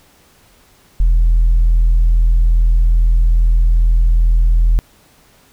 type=tone; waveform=sine; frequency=41.2 Hz; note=E1; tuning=in tune; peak=-6 dBFS; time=1-4.79 s; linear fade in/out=0 ms; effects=tanh soft clip ceiling -6 dBFS + pink hiss -50 dBFS RMS until 5.52 s